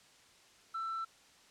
sine tone with tanh clipping, 1334 Hz, E6, 20 cents sharp, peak -36 dBFS, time 0.74-1.05 s, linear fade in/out 10 ms, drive 1 dB, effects white hiss -62 dBFS RMS until 1.5 s + low-pass 7000 Hz 12 dB/octave

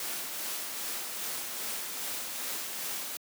white noise with tremolo, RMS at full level -35 dBFS, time 0-3.17 s, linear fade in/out 2 ms, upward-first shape sine, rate 2.5 Hz, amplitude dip 30%, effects high-pass 200 Hz 12 dB/octave

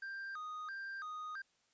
triangle tone with vibrato, 1402 Hz, F6, 6 cents sharp, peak -40 dBFS, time 0.02-1.42 s, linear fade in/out 5 ms, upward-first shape square, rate 1.5 Hz, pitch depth 210 cents each way, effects white hiss -75 dBFS RMS until 1.73 s + resampled to 16000 Hz

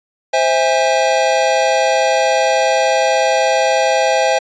square chord, C augmented, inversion none, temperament just, 523.3 / 654.1 / 817.6 Hz, C5 / E5 / G#5, 0 / -14 / -27 cents, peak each -17 dBFS, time 0.33-4.39 s, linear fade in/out 10 ms, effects resampled to 16000 Hz

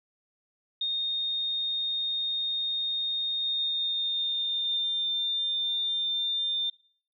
sine tone with pitch glide, 3690 to 3599 Hz, A#7 to A7, -18 to +38 cents, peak -26 dBFS, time 0.81-6.7 s, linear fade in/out 5 ms, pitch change -44 cents, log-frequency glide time 3.38-4.92 s, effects noise-tail reverb RT60 0.5 s tail -19 dB re dry

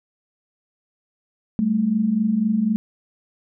sine tone pair together, 196 / 220 Hz, G3 / A3, 0 / 0 cents, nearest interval major second, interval 200 cents, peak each -23 / -18 dBFS, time 1.59-2.76 s, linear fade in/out 0 ms, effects none

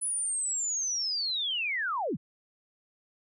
sine linear sweep, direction down, 10080 to 98 Hz, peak -28 dBFS, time 0.01-2.17 s, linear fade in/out 20 ms, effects none

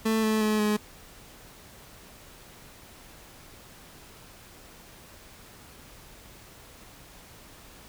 30% pulse tone with pitch steps, 221.2 / 217.7 / 214.2 / 210.7 Hz, A3 / A3 / A3 / G#3, +9 / -18 / -46 / +25 cents, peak -20 dBFS, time 0.05-0.77 s, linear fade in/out 10 ms, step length 180 ms, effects pink hiss -50 dBFS RMS until 7.88 s

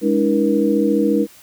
sine tone cluster, 207.2 / 287.6 / 321.9 / 475.7 Hz, G#3 / D4 / E4 / A#4, -4 / -36 / -41 / +35 cents, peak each -19 dBFS, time 0.01-1.27 s, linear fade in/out 50 ms, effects white hiss -46 dBFS RMS until 1.42 s

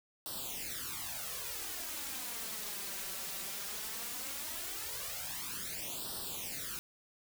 white noise with flanger, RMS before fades -41 dBFS, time 0.26-6.79 s, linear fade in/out 0 ms, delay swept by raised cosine 0.22 to 5.22 ms, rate 0.17 Hz, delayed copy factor +0.85, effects none

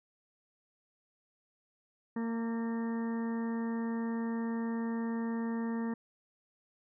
harmonic tone with a mistuned harmonic, 229.2 Hz, A#3, 29 cents flat, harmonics 1 / 2 / 3 / 4 / 5 / 6 / 7 / 8, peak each -32 / -42 / -53 / -46 / -51 / -58 / -56 / -50 dBFS, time 2.16-5.94 s, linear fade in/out 5 ms, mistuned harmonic 5, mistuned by +23 cents, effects none

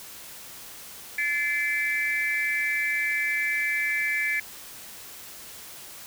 sine tone cluster, 1730 / 2070 / 2320 Hz, A6 / C7 / D7, -30 / -19 / -22 cents, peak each -28 dBFS, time 1.18-4.4 s, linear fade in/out 5 ms, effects white hiss -43 dBFS RMS until 6.06 s

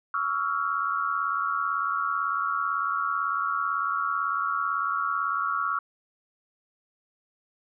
sine tone cluster, 1127 / 1319 / 1397 Hz, C#6 / E6 / F6, +28 / +1 / 0 cents, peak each -29 dBFS, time 0.14-5.79 s, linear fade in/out 2 ms, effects none

